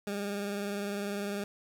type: tone with vibrato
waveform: 20% pulse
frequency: 202.2 Hz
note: G#3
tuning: 46 cents flat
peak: -28 dBFS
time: 0.07-1.44 s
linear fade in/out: 2 ms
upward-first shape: square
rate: 20 Hz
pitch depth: 29 cents each way
effects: 11-bit